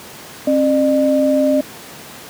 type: tone pair together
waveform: sine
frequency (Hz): 268.5 / 602.8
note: C4 / D5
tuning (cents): +45 / +45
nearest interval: octave + major second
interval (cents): 1400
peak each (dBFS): -14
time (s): 0.47-1.61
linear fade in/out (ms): 5
effects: pink hiss -35 dBFS RMS until 2.29 s + high-pass 150 Hz 12 dB/octave